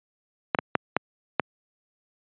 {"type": "clicks", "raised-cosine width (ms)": 0.5, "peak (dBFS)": -4, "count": 5, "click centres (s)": [0.548, 0.588, 0.753, 0.966, 1.397], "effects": ["high-pass 150 Hz 12 dB/octave", "resampled to 8000 Hz"]}